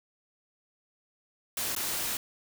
white noise with dropouts, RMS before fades -32 dBFS, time 1.57-2.17 s, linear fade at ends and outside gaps 2 ms, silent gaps 1.751-1.763 s, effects none

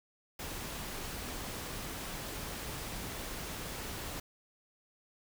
pink noise, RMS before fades -41 dBFS, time 0.39-4.2 s, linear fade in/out 5 ms, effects none

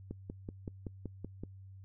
click train, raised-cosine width 3 ms, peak -27 dBFS, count 8, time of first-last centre 0.11-1.436 s, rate 5.28 Hz, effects noise-tail reverb RT60 0.1 s tail -24 dB re dry + added 96 Hz sine -49 dBFS peak until 1.84 s

